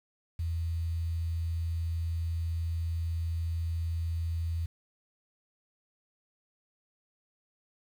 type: tone with quantisation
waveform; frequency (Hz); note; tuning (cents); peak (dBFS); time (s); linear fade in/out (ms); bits
sine; 83.1; E2; +15; -29; 0.39-4.66; 5; 9
effects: none